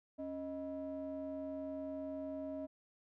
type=ring-modulated tone; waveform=triangle; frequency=174.61 Hz; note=F3; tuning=in tune; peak=-35 dBFS; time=0.18-2.67 s; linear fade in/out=20 ms; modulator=450 Hz; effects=none